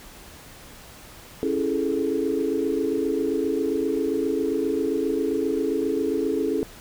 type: chord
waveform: sine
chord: A major seventh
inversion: first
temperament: just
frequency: 275 / 330 / 412.5 / 440 Hz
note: C#4 / E4 / G#4 / A4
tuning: -14 / +2 / -12 / 0 cents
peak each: -27 dBFS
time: 1.43-6.63 s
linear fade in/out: 0 ms
effects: pink hiss -45 dBFS RMS until 6.8 s